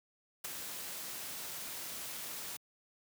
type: noise with ADSR envelope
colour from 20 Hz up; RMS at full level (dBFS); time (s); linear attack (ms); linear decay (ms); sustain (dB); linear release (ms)
white; -37; 0.44-2.57; 9; 13; -6; 6
effects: high-pass 100 Hz 12 dB/octave